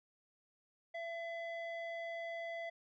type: tone with low-pass filter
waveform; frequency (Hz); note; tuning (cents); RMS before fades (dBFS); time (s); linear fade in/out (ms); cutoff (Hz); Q
square; 672; E5; +33; -43; 0.94-2.7; 10; 2300; 2
effects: none